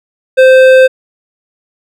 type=tone with hard clipping; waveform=sine; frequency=520 Hz; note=C5; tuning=11 cents flat; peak=-3 dBFS; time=0.37-0.88 s; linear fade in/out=20 ms; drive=11 dB; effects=none